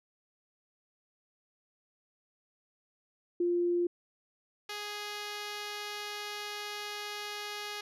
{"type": "tone pair in turn", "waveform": ["sine", "5% pulse"], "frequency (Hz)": [349.2, 415.2], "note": ["F4", "G#4"], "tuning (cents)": [0, 0], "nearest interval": "minor third", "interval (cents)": 300, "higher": "second", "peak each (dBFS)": -26, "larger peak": "neither", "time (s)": [[3.4, 3.87], [4.69, 7.81]], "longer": "second", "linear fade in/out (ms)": 5, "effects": ["low-pass 10000 Hz 12 dB/octave"]}